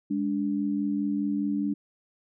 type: tone pair together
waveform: sine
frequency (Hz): 205.1 / 290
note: G#3 / D4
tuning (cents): -21 / -22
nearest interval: tritone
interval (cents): 599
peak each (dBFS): -28 / -27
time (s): 0.1-1.74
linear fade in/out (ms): 10
effects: none